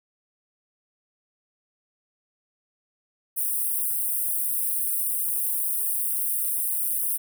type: high-pass noise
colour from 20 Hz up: white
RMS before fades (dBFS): -26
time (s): 3.36-7.18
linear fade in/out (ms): 20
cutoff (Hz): 8700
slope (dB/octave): 96
effects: none